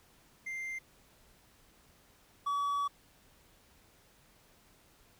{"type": "tone pair in turn", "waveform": "triangle", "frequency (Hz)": [2093, 1138.6], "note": ["C7", "C#6"], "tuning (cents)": [0, 46], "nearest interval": "major seventh", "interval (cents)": 1054, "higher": "first", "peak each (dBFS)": [-35, -28], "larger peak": "second", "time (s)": [[0.46, 0.79], [2.46, 2.88]], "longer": "second", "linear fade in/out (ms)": 10, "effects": ["pink hiss -64 dBFS RMS until 5.19 s"]}